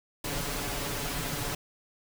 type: noise with comb filter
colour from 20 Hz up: pink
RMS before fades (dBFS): -33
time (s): 0.24-1.55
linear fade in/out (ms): 5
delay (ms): 7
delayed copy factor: +0.7
effects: none